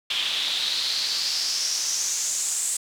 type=noise with band-pass filter sweep; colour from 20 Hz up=pink; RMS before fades=-26 dBFS; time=0.1-2.77 s; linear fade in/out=5 ms; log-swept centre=3200 to 8000 Hz; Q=4.8; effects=none